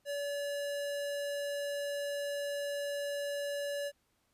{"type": "tone", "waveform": "square", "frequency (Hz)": 572, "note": "D5", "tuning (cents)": -46, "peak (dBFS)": -35, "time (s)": [0.05, 3.92], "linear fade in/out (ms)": 50, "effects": ["pink hiss -75 dBFS RMS until 4.33 s", "resampled to 32000 Hz"]}